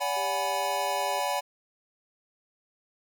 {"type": "chord", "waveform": "square", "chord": "G# half-diminished seventh", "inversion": "second", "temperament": "equal with one note detuned", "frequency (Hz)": [574.2, 740, 830.6, 987.8], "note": ["D5", "F#5", "G#5", "B5"], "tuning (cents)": [-39, 0, 0, 0], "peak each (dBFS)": -33, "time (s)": [0, 1.41], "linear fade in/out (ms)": 20}
{"type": "tone with pitch glide", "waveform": "sine", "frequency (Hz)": [397.7, 403.3], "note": ["G4", "G4"], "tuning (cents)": [25, 49], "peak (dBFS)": -40, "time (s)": [0.16, 1.2], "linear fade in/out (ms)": 10, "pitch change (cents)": 24, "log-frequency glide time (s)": [0.54, 0.69]}
{"effects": []}